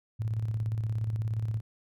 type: tone with tremolo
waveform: sine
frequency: 110 Hz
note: A2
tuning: in tune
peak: -26 dBFS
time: 0.19-1.61 s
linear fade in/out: 20 ms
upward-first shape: square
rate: 17 Hz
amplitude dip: 45%
effects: none